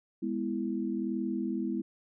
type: chord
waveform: sine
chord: E major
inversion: first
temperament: just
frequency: 206 / 247.2 / 329.6 Hz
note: G#3 / B3 / E4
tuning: -14 / +2 / 0 cents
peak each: -34 / -34 / -34 dBFS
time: 0.22-1.82 s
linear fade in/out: 10 ms
effects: none